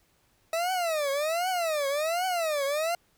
40% pulse tone with vibrato, 642 Hz, E5, 46 cents flat, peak -25 dBFS, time 0.53-2.95 s, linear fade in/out 2 ms, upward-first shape triangle, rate 1.3 Hz, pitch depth 290 cents each way, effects pink hiss -67 dBFS RMS until 3.17 s

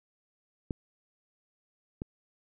clicks, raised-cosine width 3 ms, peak -19 / -22 dBFS, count 2, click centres 0.708 / 2.019 s, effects none

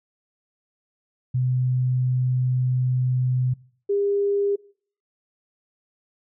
sine tone pair in turn, 126.9 / 402.9 Hz, B2 / G4, +47 / +48 cents, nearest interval octave + minor sixth, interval 2001 cents, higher second, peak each -19 dBFS, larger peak neither, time 1.34-3.54 / 3.89-4.56 s, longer first, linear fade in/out 10 ms, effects noise-tail reverb RT60 0.5 s tail -22 dB re dry

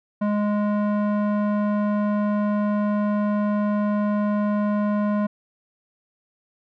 square tone with low-pass filter, 207.7 Hz, G#3, in tune, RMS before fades -22 dBFS, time 0.21-5.27 s, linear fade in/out 10 ms, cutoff 1100 Hz, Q 1.2, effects none

